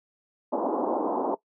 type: band-pass noise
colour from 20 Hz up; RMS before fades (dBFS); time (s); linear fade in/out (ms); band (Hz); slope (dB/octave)
pink; -27; 0.52-1.35; 10; 250 to 1000; 48
effects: noise-tail reverb RT60 0.1 s tail -18 dB re dry